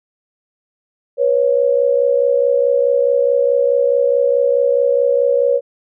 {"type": "tone pair together", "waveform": "sine", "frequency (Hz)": [487.3, 552], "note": ["B4", "C#5"], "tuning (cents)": [-23, -7], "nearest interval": "major second", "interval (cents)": 216, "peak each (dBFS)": -14, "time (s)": [1.17, 5.61], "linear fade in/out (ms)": 50, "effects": []}